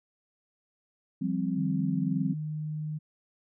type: chord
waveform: sine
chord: F suspended second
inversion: none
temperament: just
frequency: 174.61 / 196.44 / 261.9 Hz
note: F3 / G3 / C4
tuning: 0 / +4 / +2 cents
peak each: -31 dBFS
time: 1.21-2.34 s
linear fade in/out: 10 ms
type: tone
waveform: sine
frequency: 153.2 Hz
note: D#3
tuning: 27 cents flat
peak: -31 dBFS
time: 1.56-2.99 s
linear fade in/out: 20 ms
effects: none